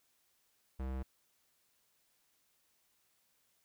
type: tone with low-pass filter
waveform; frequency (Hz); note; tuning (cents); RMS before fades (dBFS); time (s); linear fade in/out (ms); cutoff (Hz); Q
square; 65.41; C2; 0; -39; 0.79-1.03; 10; 1800; 0.52
effects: white hiss -75 dBFS RMS until 3.64 s